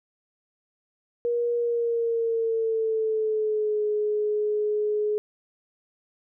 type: tone with pitch glide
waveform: sine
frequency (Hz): 475.8 to 421.4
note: A#4 to G#4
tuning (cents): +35 to +25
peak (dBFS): -22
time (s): 1.25-5.18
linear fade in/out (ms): 0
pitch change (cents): -210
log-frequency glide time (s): 1.55-3.83
effects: none